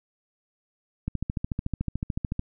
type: click train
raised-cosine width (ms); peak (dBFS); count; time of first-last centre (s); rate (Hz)
5; -15; 19; 1.08-2.394; 13.7
effects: none